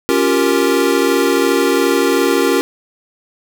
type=chord; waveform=square; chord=G half-diminished seventh; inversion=second; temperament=equal; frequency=277.2 / 349.2 / 392 / 466.2 Hz; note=Db4 / F4 / G4 / Bb4; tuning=0 / 0 / 0 / 0 cents; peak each=-18 dBFS; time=0.09-2.61 s; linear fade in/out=0 ms; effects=none